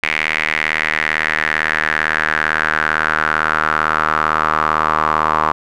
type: tone with band-pass filter sweep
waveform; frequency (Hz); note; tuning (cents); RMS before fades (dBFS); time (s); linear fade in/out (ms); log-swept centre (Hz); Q
sawtooth; 77.78; D#2; 0; -17; 0.03-5.52; 0; 2200 to 1100; 4.6
effects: none